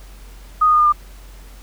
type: tone with pitch steps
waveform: sine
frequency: 1244.5 / 1233.1 / 1221.7 / 1210.5 / 1199.3 Hz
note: D#6 / D#6 / D#6 / D#6 / D6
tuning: 0 / -16 / -32 / -48 / +36 cents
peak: -10 dBFS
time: 0.61-0.925 s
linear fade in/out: 10 ms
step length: 63 ms
effects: added 46 Hz sine -37 dBFS peak until 1.62 s + pink hiss -47 dBFS RMS until 1.62 s